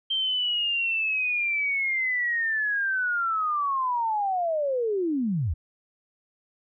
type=linear sweep; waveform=sine; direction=down; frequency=3151 to 65.41 Hz; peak=-23 dBFS; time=0.1-5.54 s; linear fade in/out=10 ms; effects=none